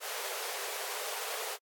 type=high-pass noise; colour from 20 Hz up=pink; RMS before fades=-38 dBFS; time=0-1.58 s; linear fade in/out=50 ms; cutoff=400 Hz; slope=96 dB/octave; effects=AAC 64 kbps